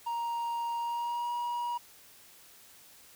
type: tone with pitch glide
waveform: triangle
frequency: 937 to 957.8 Hz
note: A#5 to A#5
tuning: +9 to +47 cents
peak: -29 dBFS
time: 0.06-1.78 s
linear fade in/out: 10 ms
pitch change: +38 cents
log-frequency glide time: 0.77-1.32 s
effects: white hiss -56 dBFS RMS until 3.15 s